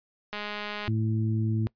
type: click train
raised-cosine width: 0.3 ms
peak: -19 dBFS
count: 115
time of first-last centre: 0.33-0.878 s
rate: 208 Hz
type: harmonic tone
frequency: 110 Hz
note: A2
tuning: in tune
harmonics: 1 / 2 / 3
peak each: -25 / -31 / -35 dBFS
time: 0.88-1.67 s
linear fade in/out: 0 ms
effects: noise-tail reverb RT60 0.1 s tail -22 dB re dry + resampled to 11025 Hz

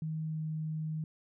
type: tone with pitch glide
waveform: sine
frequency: 157.6 to 156.51 Hz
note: D#3 to D#3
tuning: +23 to +11 cents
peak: -33 dBFS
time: 0.02-1.04 s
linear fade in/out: 2 ms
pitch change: -12 cents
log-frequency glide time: 0.26-0.41 s
effects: none

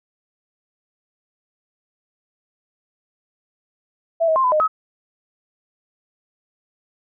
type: tone with pitch steps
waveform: sine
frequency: 663 / 638 / 1055 / 1005 / 614 / 1277 Hz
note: E5 / D#5 / C6 / B5 / D#5 / D#6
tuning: +10 / +43 / +14 / +30 / -23 / +45 cents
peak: -14 dBFS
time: 4.2-4.68 s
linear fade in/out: 20 ms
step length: 80 ms
effects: none

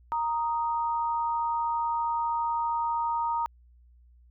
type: tone pair together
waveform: sine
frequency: 932.3 / 1244.5 Hz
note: A#5 / D#6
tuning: 0 / 0 cents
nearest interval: perfect fourth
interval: 500 cents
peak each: -26 / -33 dBFS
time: 0.12-3.46 s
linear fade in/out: 0 ms
effects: added 60 Hz sine -54 dBFS peak until 4.3 s

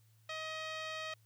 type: tone with low-pass filter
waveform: 5% pulse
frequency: 631 Hz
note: D#5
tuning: 24 cents sharp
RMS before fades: -42 dBFS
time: 0.29-1.14 s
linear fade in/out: 5 ms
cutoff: 3000 Hz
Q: 0.79
effects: added 110 Hz sine -64 dBFS peak until 1.25 s + white hiss -74 dBFS RMS until 1.25 s

